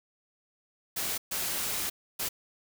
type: noise bursts at uneven times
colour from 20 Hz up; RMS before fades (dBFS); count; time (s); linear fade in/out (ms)
white; -32; 3; 0.96-1.18 / 1.31-1.9 / 2.19-2.29; 10
effects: none